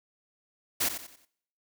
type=noise with echo; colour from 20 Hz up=white; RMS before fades=-27 dBFS; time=0.8-0.89 s; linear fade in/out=10 ms; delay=91 ms; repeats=4; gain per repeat=-9 dB; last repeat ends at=1.254 s; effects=noise-tail reverb RT60 0.7 s tail -23 dB re dry